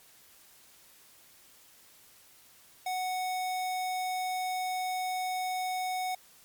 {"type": "tone", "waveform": "square", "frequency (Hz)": 740, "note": "F#5", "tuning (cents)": 0, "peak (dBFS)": -31, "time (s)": [2.86, 6.15], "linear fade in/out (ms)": 5, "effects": ["white hiss -58 dBFS RMS until 6.44 s", "MP3 96 kbps"]}